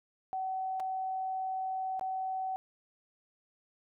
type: tone with dropouts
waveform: sine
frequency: 757 Hz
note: F#5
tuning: 39 cents sharp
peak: -32 dBFS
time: 0.33-2.56 s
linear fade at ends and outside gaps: 0 ms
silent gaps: 0.798-0.802 / 1.995-2.011 s
effects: none